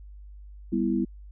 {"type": "chord", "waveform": "sine", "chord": "E minor", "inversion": "first", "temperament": "just", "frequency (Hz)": [197.78, 247.2, 329.6], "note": ["G3", "B3", "E4"], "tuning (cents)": [16, 2, 0], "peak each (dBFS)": -27, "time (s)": [0.72, 1.05], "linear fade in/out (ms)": 10, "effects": ["added 50 Hz sine -42 dBFS peak until 1.31 s"]}